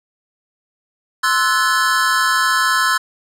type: chord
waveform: square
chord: F# half-diminished seventh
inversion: second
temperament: equal with one note detuned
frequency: 1046.5 / 1318.5 / 1480 / 1723.8 Hz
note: C6 / E6 / F#6 / A6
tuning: 0 / 0 / 0 / -36 cents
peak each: -20 dBFS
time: 1.23-2.98 s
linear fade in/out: 10 ms
effects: low-pass 11000 Hz 12 dB/octave